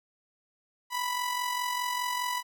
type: tone with amplitude modulation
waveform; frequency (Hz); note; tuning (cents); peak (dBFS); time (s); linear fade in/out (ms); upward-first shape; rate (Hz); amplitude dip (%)
sawtooth; 987.8; B5; 0; -23; 0.9-2.43; 50; sine; 44.9; 50
effects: none